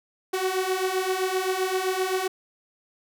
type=beating tone pair; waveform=sawtooth; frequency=370 / 377.7 Hz; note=F#4 / F#4; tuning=0 / +36 cents; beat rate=7.7 Hz; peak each=-24 / -22 dBFS; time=0.33-2.28 s; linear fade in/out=10 ms; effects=none